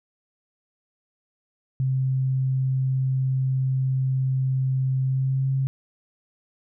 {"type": "tone with pitch glide", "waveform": "sine", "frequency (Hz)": [131.6, 134.06], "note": ["C3", "C3"], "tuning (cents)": [10, 42], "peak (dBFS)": -20, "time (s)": [1.8, 5.67], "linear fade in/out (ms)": 0, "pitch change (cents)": 32, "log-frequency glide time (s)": [5.04, 5.49], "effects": []}